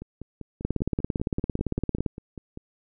two click trains, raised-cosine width 3 ms, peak -12 / -24 dBFS, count 26 / 14, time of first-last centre 0.65-2.062 / 0.02-2.574 s, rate 17.7 / 5.09 Hz, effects none

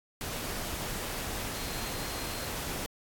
sine tone in noise, 4186 Hz, C8, in tune, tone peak -46 dBFS, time 1.55-2.46 s, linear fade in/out 0 ms, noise pink, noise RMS -36 dBFS, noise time 0.21-2.86 s, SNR -13 dB, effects AAC 64 kbps

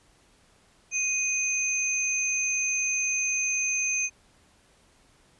sine tone pair together, 2489 / 6272 Hz, D#7 / G8, 0 / 0 cents, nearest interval octave + major third, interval 1600 cents, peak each -27 dBFS, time 0.91-4.1 s, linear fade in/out 50 ms, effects pink hiss -61 dBFS RMS until 5.39 s + resampled to 24000 Hz

